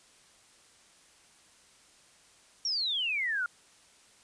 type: exponential sweep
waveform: sine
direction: down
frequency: 5690 to 1384 Hz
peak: -28 dBFS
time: 2.65-3.46 s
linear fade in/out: 2 ms
effects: white hiss -60 dBFS RMS until 4.23 s + resampled to 22050 Hz